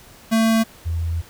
square / sine tone pair in turn, 224.2 / 83.04 Hz, A3 / E2, +33 / +13 cents, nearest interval octave + perfect fourth, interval 1720 cents, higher first, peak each -15 / -20 dBFS, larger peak first, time 0.31-0.64 / 0.85-1.22 s, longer second, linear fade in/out 20 ms, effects pink hiss -46 dBFS RMS until 1.29 s

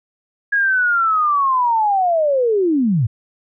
sine linear sweep, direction down, 1661.2 to 100 Hz, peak -13 dBFS, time 0.52-3.07 s, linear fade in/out 10 ms, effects none

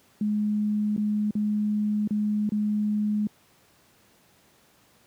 sine tone with dropouts, 210 Hz, G#3, 19 cents sharp, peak -22 dBFS, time 0.21-3.27 s, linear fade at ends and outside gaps 2 ms, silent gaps 0.964-0.977 / 1.308-1.352 / 2.075-2.107 / 2.492-2.52 s, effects pink hiss -60 dBFS RMS until 5.06 s + high-pass 100 Hz 12 dB/octave

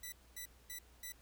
5% pulse tone bursts, 1975.5 Hz, B6, in tune, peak -34 dBFS, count 4, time 0.03-1.122 s, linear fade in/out 5 ms, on 93 ms, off 240 ms, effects added 60 Hz sine -64 dBFS peak until 1.21 s + pink hiss -67 dBFS RMS until 1.21 s

